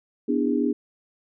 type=chord; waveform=sine; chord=E dominant seventh; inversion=second; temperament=equal with one note detuned; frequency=246.9 / 293.7 / 329.6 / 408.2 Hz; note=B3 / D4 / E4 / G#4; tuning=0 / 0 / 0 / -30 cents; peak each=-24 / -24 / -30 / -27 dBFS; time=0.28-0.73 s; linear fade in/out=10 ms; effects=none